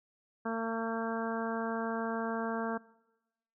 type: harmonic tone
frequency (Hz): 226.7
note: A#3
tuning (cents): -48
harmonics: 1 / 2 / 3 / 4 / 5 / 6 / 7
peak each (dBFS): -35 / -38 / -40 / -41 / -42 / -43 / -43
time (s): 0.45-2.78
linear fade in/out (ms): 10
effects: noise-tail reverb RT60 1.0 s tail -22 dB re dry